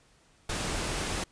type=noise; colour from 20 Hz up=pink; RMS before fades=-32 dBFS; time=0.49-1.24 s; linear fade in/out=5 ms; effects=pink hiss -63 dBFS RMS until 1.31 s + resampled to 22050 Hz